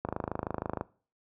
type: click train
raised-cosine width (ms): 1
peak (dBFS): -17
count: 21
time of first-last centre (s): 0.05-0.81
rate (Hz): 26.3
effects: noise-tail reverb RT60 0.4 s tail -20 dB re dry + high-pass 60 Hz 12 dB/octave